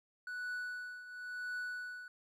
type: tone with tremolo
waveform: triangle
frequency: 1480 Hz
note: F#6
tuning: in tune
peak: -35 dBFS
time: 0.27-2.08 s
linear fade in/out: 2 ms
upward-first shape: triangle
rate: 0.96 Hz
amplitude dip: 75%
effects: none